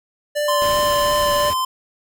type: tone with vibrato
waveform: square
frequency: 587.3 Hz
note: D5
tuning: in tune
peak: -19 dBFS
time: 0.35-1.51 s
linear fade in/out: 20 ms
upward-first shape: triangle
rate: 2.8 Hz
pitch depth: 17 cents each way
type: tone with pitch glide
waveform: square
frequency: 1041 to 1034.4 Hz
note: C6 to C6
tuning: -9 to -20 cents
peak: -19 dBFS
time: 0.48-1.65 s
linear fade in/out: 5 ms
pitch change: -11 cents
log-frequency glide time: 1-1.09 s
type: noise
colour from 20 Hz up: pink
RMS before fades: -30 dBFS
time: 0.61-1.54 s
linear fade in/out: 10 ms
effects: none